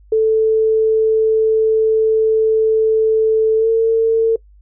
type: tone with pitch glide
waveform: sine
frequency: 440 to 450.8 Hz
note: A4 to A4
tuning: 0 to +42 cents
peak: -10 dBFS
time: 0.12-4.36 s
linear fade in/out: 5 ms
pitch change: +42 cents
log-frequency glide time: 3.57-3.69 s
effects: noise-tail reverb RT60 0.1 s tail -22 dB re dry + added 50 Hz sine -43 dBFS peak until 4.61 s